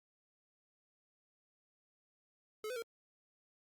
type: tone with pitch steps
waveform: square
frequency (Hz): 429.9 / 504 / 460.7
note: A4 / B4 / A#4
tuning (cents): -40 / +35 / -20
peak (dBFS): -40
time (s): 2.64-2.823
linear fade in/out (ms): 2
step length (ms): 61
effects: Opus 48 kbps